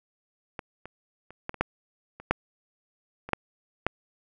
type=clicks; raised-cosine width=0.5 ms; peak=-19 / -25 / -30 / -16 / -25 / -8 / -27 / -6 / -23 / -7 / -8 dBFS; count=11; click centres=0.592 / 0.856 / 1.306 / 1.494 / 1.543 / 1.61 / 2.2 / 2.31 / 3.29 / 3.333 / 3.866 s; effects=none